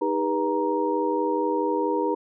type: tone cluster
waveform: sine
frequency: 311.5 / 403.5 / 488 / 936 Hz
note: D#4 / G#4 / B4 / A#5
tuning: +2 / -50 / -21 / +7 cents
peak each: -27 dBFS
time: 0.01-2.15 s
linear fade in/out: 10 ms
effects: none